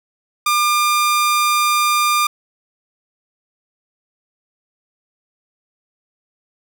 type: tone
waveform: sawtooth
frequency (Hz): 1200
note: D6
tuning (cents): +37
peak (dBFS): -10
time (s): 0.46-2.27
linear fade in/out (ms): 5
effects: none